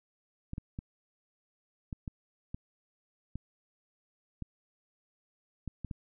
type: clicks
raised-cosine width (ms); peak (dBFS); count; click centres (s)
5; -25; 11; 0.534 / 0.581 / 0.789 / 1.928 / 2.078 / 2.545 / 3.356 / 4.423 / 5.677 / 5.847 / 5.912
effects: none